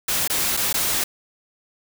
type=noise with dropouts; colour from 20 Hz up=white; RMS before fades=-22 dBFS; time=0.08-1.04 s; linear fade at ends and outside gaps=5 ms; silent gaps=0.277-0.298 / 0.568-0.572 / 0.729-0.74 s; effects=none